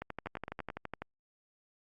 two click trains, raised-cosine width 0.5 ms, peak -23 / -24 dBFS, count 13 / 5, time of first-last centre 0.02-1.02 / 0.26-0.702 s, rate 12 / 9.06 Hz, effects Opus 48 kbps

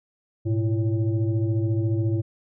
sine tone with frequency modulation, 106.4 Hz, G#2, 42 cents sharp, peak -20 dBFS, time 0.45-2.22 s, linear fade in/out 20 ms, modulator 227 Hz, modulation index 0.92, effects none

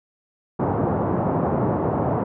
pink band-pass noise, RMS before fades -22 dBFS, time 0.59-2.24 s, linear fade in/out 10 ms, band 100 to 980 Hz, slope 24 dB/octave, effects none

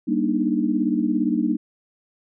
sine chord, Eb major seventh, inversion first, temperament equal with one note detuned, 196 / 236.3 / 293.7 / 311.1 Hz, G3 / Bb3 / D4 / Eb4, 0 / +24 / 0 / 0 cents, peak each -26 / -23 / -24 / -24 dBFS, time 0.07-1.57 s, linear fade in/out 20 ms, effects none

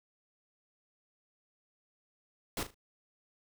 pink noise with echo, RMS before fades -35 dBFS, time 2.57-2.63 s, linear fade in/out 2 ms, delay 38 ms, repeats 3, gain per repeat -11 dB, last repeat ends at 2.744 s, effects none

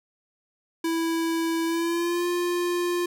square tone with pitch glide, 329.6 to 351.2 Hz, E4 to F4, 0 to +10 cents, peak -24 dBFS, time 0.84-3.06 s, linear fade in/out 5 ms, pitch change +110 cents, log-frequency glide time 1.65-2.27 s, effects none

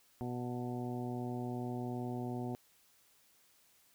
harmonic tone with a mistuned harmonic, 122.7 Hz, B2, 11 cents flat, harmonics 1 / 2 / 3 / 4 / 5 / 6 / 7, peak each -41 / -40 / -44 / -52 / -52 / -47 / -53 dBFS, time 0.21-2.55 s, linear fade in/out 0 ms, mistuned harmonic 7, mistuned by +42 cents, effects white hiss -68 dBFS RMS until 3.94 s

